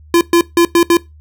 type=tone bursts at uneven times; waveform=square; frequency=341.6 Hz; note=F4; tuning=38 cents flat; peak=-7 dBFS; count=5; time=0.14-0.21 / 0.33-0.41 / 0.57-0.65 / 0.75-0.83 / 0.9-0.97 s; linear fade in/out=2 ms; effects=noise-tail reverb RT60 0.2 s tail -20 dB re dry + added 76 Hz sine -38 dBFS peak until 1.2 s